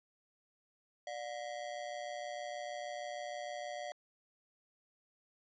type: ring-modulated tone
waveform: square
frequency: 655 Hz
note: E5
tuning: 11 cents flat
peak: -38 dBFS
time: 1.07-3.92 s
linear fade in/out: 0 ms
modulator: 63.2 Hz
effects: resampled to 16000 Hz